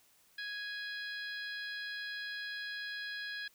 harmonic tone with a mistuned harmonic, 830.6 Hz, G#5, in tune, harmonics 2 / 3 / 4 / 5 / 6, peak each -40 / -52 / -48 / -48 / -50 dBFS, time 0.38-3.48 s, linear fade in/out 5 ms, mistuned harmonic 5, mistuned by -25 cents, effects white hiss -67 dBFS RMS until 3.54 s

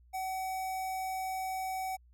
square tone with notch filter, 756 Hz, F#5, 37 cents sharp, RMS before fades -36 dBFS, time 0.13-1.97 s, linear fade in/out 20 ms, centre 3500 Hz, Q 1.3, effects added 60 Hz sine -58 dBFS peak until 2.13 s

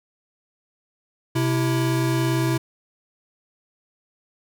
square tone pair together, 129.5 / 330.7 Hz, C3 / E4, -17 / +6 cents, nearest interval octave + major third, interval 1623 cents, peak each -22 / -24 dBFS, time 1.35-2.58 s, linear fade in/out 10 ms, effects none

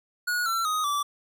square tone with pitch steps, 1453 / 1347.9 / 1250.4 / 1159.9 Hz, F#6 / E6 / D#6 / D6, -32 / +38 / +8 / -22 cents, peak -25 dBFS, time 0.27-1.03 s, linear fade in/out 10 ms, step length 190 ms, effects none

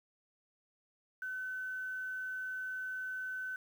sine tone with quantisation, 1516 Hz, F#6, 42 cents sharp, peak -37 dBFS, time 1.22-3.56 s, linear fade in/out 2 ms, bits 10, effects none

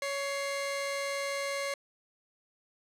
sawtooth tone pair together, 558 / 2107 Hz, C#5 / C7, +11 / +12 cents, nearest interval octave + major seventh, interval 2301 cents, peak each -29 / -34 dBFS, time 0.02-1.74 s, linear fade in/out 2 ms, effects low-pass 10000 Hz 12 dB/octave

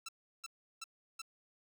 10% pulse tone bursts, 1332 Hz, E6, 18 cents sharp, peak -34 dBFS, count 4, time 0.06-1.218 s, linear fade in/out 5 ms, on 27 ms, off 350 ms, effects none

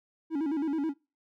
triangle tone with vibrato, 300.5 Hz, D4, 40 cents sharp, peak -25 dBFS, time 0.3-0.94 s, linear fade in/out 50 ms, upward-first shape square, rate 9.3 Hz, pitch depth 120 cents each way, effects noise-tail reverb RT60 0.3 s tail -25 dB re dry

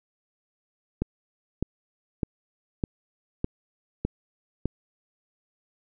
click train, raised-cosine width 3 ms, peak -12 dBFS, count 7, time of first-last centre 1.02-4.656 s, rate 1.65 Hz, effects none

